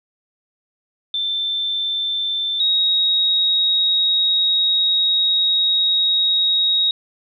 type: tone pair in turn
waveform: sine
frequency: 3551 / 3782 Hz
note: A7 / A#7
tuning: +15 / +24 cents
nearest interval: minor second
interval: 109 cents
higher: second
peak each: -19 / -14 dBFS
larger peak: second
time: 1.14-2.6 / 2.6-6.91 s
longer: second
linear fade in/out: 2 ms
effects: none

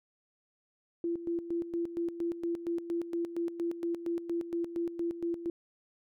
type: tone with tremolo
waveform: sine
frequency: 339.8 Hz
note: F4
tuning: 47 cents flat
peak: -29 dBFS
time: 1.04-5.5 s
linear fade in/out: 2 ms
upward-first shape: square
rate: 4.3 Hz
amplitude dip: 70%
effects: none

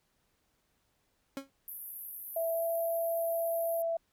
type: tone with exponential decay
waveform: 30% pulse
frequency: 273.2 Hz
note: C#4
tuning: 25 cents flat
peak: -30 dBFS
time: 1.37-1.5 s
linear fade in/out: 1 ms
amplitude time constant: 27 ms
type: band-pass noise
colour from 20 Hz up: white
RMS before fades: -44 dBFS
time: 1.68-3.82 s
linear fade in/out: 0 ms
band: 11000 to 14000 Hz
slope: 96 dB/octave
type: tone with pitch glide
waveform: sine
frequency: 659.3 to 665.4 Hz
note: E5 to E5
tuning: 0 to +16 cents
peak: -29 dBFS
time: 2.36-3.97 s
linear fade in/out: 5 ms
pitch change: +16 cents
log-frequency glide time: 2.53-2.66 s
effects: pink hiss -75 dBFS RMS until 4.12 s

